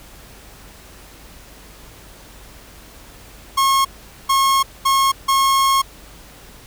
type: tone bursts at uneven times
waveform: 45% pulse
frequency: 1085 Hz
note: C#6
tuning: 37 cents flat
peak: -13 dBFS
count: 4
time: 3.57-3.85 / 4.29-4.63 / 4.85-5.12 / 5.28-5.82 s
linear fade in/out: 10 ms
effects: added 50 Hz sine -46 dBFS peak until 6.66 s + pink hiss -43 dBFS RMS until 6.66 s